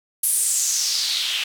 white noise with band-pass filter sweep, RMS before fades -22 dBFS, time 0.23-1.44 s, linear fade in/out 5 ms, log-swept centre 11000 to 2800 Hz, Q 3.6, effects none

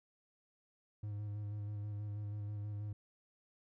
triangle tone with vibrato, 103.83 Hz, G#2, in tune, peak -37 dBFS, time 1.03-2.93 s, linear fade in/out 5 ms, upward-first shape square, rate 6.2 Hz, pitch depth 20 cents each way, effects none

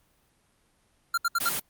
square tone bursts, 1384 Hz, F6, 16 cents flat, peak -23 dBFS, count 4, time 1.14-1.491 s, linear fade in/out 5 ms, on 36 ms, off 69 ms
white noise, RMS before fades -29 dBFS, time 1.4-1.6 s, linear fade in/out 10 ms
effects pink hiss -67 dBFS RMS until 1.69 s + Opus 32 kbps

